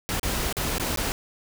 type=noise with dropouts; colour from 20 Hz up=pink; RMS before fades=-27 dBFS; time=0.09-1.12 s; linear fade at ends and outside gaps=0 ms; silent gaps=0.196-0.231 / 0.526-0.568 / 0.782-0.798 / 0.96-0.973 s; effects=none